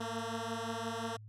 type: beating tone pair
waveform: 10% pulse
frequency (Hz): 225.5 / 231.2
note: A3 / A#3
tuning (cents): +43 / -14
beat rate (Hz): 5.7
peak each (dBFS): -31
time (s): 0-1.17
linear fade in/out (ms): 10
effects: added 107 Hz sine -48 dBFS peak until 1.28 s + low-pass 9000 Hz 12 dB/octave